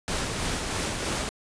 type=noise with tremolo; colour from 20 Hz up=pink; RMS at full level=-28 dBFS; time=0.08-1.29 s; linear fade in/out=0 ms; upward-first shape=sine; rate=3.1 Hz; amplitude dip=30%; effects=resampled to 22050 Hz